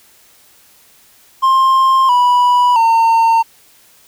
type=tone with pitch steps; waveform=triangle; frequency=1058 / 981.5 / 910.5 Hz; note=C6 / B5 / A#5; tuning=+19 / -11 / -41 cents; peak=-6 dBFS; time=1.42-3.43 s; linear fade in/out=20 ms; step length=670 ms; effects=white hiss -48 dBFS RMS until 4.07 s

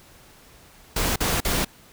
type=noise bursts; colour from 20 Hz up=pink; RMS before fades=-23 dBFS; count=3; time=0.96-1.648 s; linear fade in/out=5 ms; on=200 ms; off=44 ms; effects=pink hiss -51 dBFS RMS until 1.92 s

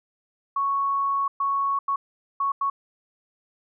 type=tone bursts at uneven times; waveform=sine; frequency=1108.7 Hz; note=C#6; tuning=in tune; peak=-21 dBFS; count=5; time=0.56-1.28 / 1.4-1.79 / 1.88-1.96 / 2.4-2.52 / 2.61-2.7 s; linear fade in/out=5 ms; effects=none

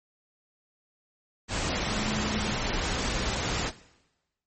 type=tone in noise; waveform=sine; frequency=213.5 Hz; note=G#3; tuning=48 cents sharp; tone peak=-32 dBFS; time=1.87-2.55 s; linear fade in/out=50 ms; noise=pink; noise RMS=-29 dBFS; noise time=1.48-3.72 s; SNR=-6 dB; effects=noise-tail reverb RT60 1.0 s tail -18 dB re dry + MP3 32 kbps

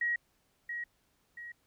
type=tone with echo; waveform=sine; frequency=1900 Hz; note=A#6; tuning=33 cents sharp; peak=-28 dBFS; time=0.01-0.16 s; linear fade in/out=5 ms; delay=680 ms; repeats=2; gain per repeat=-7 dB; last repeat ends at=1.52 s; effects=pink hiss -73 dBFS RMS until 1.66 s

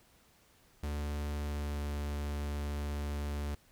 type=tone with pitch glide; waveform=45% pulse; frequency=73.42 to 72.83 Hz; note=D2 to D2; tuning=0 to -14 cents; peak=-34 dBFS; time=0.83-3.55 s; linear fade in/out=5 ms; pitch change=-14 cents; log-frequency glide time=1.35-1.89 s; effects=pink hiss -65 dBFS RMS until 3.71 s

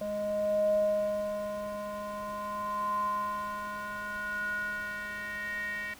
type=tone with band-pass filter sweep; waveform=square; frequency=207.2 Hz; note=G#3; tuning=4 cents flat; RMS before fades=-33 dBFS; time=0.01-5.94 s; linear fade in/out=5 ms; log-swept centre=530 to 2000 Hz; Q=8.8; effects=pink hiss -52 dBFS RMS until 5.99 s

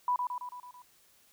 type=tone with echo; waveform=sine; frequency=987.8 Hz; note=B5; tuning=in tune; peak=-25 dBFS; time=0.08-0.16 s; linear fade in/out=2 ms; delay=110 ms; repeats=6; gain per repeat=-4 dB; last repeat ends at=0.82 s; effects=white hiss -64 dBFS RMS until 1.32 s

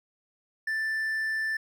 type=tone; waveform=triangle; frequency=1767 Hz; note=A6; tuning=7 cents sharp; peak=-25 dBFS; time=0.67-1.57 s; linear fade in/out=5 ms; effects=none

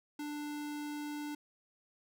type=tone; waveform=square; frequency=295.3 Hz; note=D4; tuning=10 cents sharp; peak=-39 dBFS; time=0.19-1.35 s; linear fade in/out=5 ms; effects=none

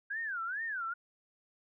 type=tone with vibrato; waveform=sine; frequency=1568 Hz; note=G6; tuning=in tune; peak=-34 dBFS; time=0.1-0.94 s; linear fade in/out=10 ms; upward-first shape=sine; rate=2.3 Hz; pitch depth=280 cents each way; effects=none

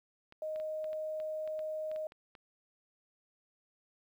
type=clicks; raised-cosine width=0.3 ms; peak=-37 dBFS; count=12; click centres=0.324 / 0.56 / 0.6 / 0.843 / 0.931 / 1.201 / 1.476 / 1.592 / 1.915 / 1.961 / 2.121 / 2.352 s
type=tone; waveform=sine; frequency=622.3 Hz; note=D#5; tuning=in tune; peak=-35 dBFS; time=0.42-2.07 s; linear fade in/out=2 ms
effects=11-bit

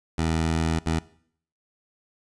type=tone bursts at uneven times; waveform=15% pulse; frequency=81 Hz; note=E2; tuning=30 cents flat; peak=-16 dBFS; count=2; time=0.18-0.79 / 0.86-0.99 s; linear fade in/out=5 ms; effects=noise-tail reverb RT60 0.6 s tail -20 dB re dry + resampled to 22050 Hz

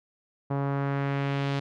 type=tone with low-pass filter sweep; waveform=sawtooth; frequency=139.5 Hz; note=C#3; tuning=11 cents sharp; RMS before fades=-28 dBFS; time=0.5-1.6 s; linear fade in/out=10 ms; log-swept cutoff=970 to 4000 Hz; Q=1.3; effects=none

